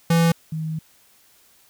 square / sine tone pair in turn, 166.9 / 158.39 Hz, E3 / D#3, +22 / +31 cents, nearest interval minor second, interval 91 cents, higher first, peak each -15 / -24 dBFS, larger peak first, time 0.1-0.32 / 0.52-0.79 s, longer second, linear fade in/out 5 ms, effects white hiss -56 dBFS RMS until 1.69 s

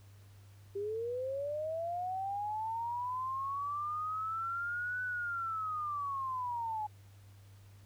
sine linear two-way sweep, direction up then down, 392 to 1500 to 837 Hz, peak -34 dBFS, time 0.75-6.87 s, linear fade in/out 10 ms, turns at 5.03 s, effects added 99 Hz sine -54 dBFS peak until 7.85 s + pink hiss -66 dBFS RMS until 7.85 s

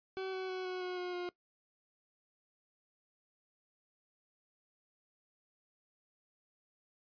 40% pulse tone with pitch steps, 379.9 / 375.8 / 371.7 / 367.6 / 363.6 / 359.6 / 355.7 Hz, F#4 / F#4 / F#4 / F#4 / F#4 / F#4 / F4, +46 / +27 / +8 / -11 / -30 / -49 / +32 cents, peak -36 dBFS, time 0.17-1.29 s, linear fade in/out 0 ms, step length 160 ms, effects noise-tail reverb RT60 0.1 s tail -20 dB re dry + resampled to 11025 Hz

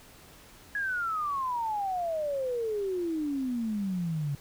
sine exponential sweep, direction down, 1686 to 138.59 Hz, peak -28 dBFS, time 0.75-4.35 s, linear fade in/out 2 ms, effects pink hiss -53 dBFS RMS until 4.4 s

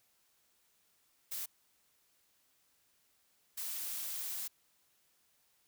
blue noise bursts at uneven times, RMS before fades -40 dBFS, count 2, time 1.31-1.46 / 3.57-4.48 s, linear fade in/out 10 ms, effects white hiss -73 dBFS RMS until 5.67 s

